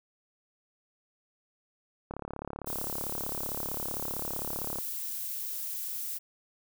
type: click train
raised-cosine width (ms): 1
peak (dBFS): -23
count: 96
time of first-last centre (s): 2.11-4.786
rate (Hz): 35.5
type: noise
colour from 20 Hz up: violet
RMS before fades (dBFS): -36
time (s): 2.66-6.19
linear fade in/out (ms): 20
effects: none